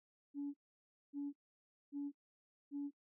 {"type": "tone bursts", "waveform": "sine", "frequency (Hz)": 284.9, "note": "C#4", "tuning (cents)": 48, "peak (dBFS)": -38, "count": 4, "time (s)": [0.34, 2.91], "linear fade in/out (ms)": 50, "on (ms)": 200, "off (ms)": 590, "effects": ["noise-tail reverb RT60 0.1 s tail -22 dB re dry", "tanh soft clip ceiling -35 dBFS"]}